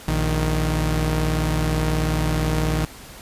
sawtooth tone pair together, 58.51 / 155.56 Hz, A#1 / D#3, +7 / 0 cents, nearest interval octave + perfect fourth, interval 1693 cents, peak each -18 dBFS, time 0.08-2.85 s, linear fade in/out 0 ms, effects pink hiss -41 dBFS RMS until 3.21 s + resampled to 32000 Hz

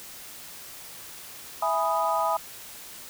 sine chord, E major seventh, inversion none, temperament equal, 659.3 / 830.6 / 987.8 / 1244.5 Hz, E5 / G#5 / B5 / D#6, 0 / 0 / 0 / 0 cents, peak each -28 dBFS, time 1.62-2.37 s, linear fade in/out 5 ms, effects white hiss -43 dBFS RMS until 3.09 s

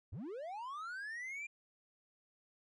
triangle linear sweep, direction up, 68 to 2413 Hz, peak -40 dBFS, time 0.12-1.47 s, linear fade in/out 10 ms, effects resampled to 24000 Hz

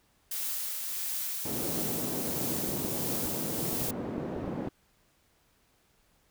blue noise with tremolo, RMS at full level -33 dBFS, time 0.31-3.91 s, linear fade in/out 5 ms, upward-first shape triangle, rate 1.5 Hz, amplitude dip 30%
white band-pass noise, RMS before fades -36 dBFS, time 1.45-4.69 s, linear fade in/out 5 ms, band 130 to 370 Hz, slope 12 dB/octave
clicks, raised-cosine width 2 ms, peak -24 dBFS, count 11, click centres 2.691 / 2.849 / 3.254 / 3.73 / 3.82 / 3.887 / 4.181 / 4.364 / 4.443 / 4.479 / 4.674 s
effects pink hiss -68 dBFS RMS until 6.3 s

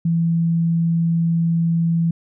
sine tone, 166.8 Hz, E3, 21 cents sharp, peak -15 dBFS, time 0.05-2.11 s, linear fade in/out 5 ms, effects none

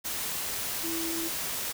sine tone in noise, 329.6 Hz, E4, in tune, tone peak -33 dBFS, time 0.83-1.29 s, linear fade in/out 20 ms, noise white, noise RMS -33 dBFS, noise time 0.04-1.73 s, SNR -3 dB, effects none

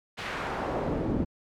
brown noise with band-pass filter sweep, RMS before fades -30 dBFS, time 0.17-1.25 s, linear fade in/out 20 ms, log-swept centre 2600 to 220 Hz, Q 1.1, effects MP3 96 kbps

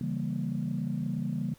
sine chord, C# diminished seventh, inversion none, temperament equal with one note detuned, 139.15 / 164.81 / 196 / 233.1 Hz, C#3 / E3 / G3 / Bb3, +7 / 0 / 0 / 0 cents, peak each -34 dBFS, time 0.01-1.54 s, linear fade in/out 2 ms, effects tanh soft clip ceiling -21 dBFS + pink hiss -60 dBFS RMS until 1.58 s

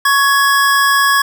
square tone pair together, 1108.7 / 1676.9 Hz, C#6 / G#6, 0 / +16 cents, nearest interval perfect fifth, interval 716 cents, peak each -13 dBFS, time 0.05-1.22 s, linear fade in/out 5 ms, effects none

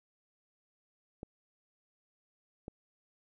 clicks, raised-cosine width 2 ms, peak -28 dBFS, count 2, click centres 1.231 / 2.681 s, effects none

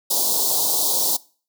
white band-stop noise, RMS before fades -20 dBFS, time 0.1-1.17 s, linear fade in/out 10 ms, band 1000 to 3700 Hz, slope 48 dB/octave, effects noise-tail reverb RT60 0.4 s tail -22 dB re dry + high-pass 300 Hz 12 dB/octave

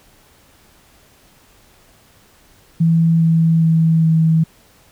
sine tone with pitch steps, 164.81 / 163.58 / 162.35 / 161.14 Hz, E3 / E3 / E3 / E3, 0 / -13 / -26 / -39 cents, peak -10 dBFS, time 2.8-4.44 s, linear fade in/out 10 ms, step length 410 ms, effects pink hiss -51 dBFS RMS until 4.91 s

